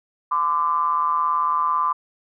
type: ring-modulated tone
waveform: triangle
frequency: 79 Hz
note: D#2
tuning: 27 cents sharp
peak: -13 dBFS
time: 0.31-1.93 s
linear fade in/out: 10 ms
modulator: 1100 Hz
effects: none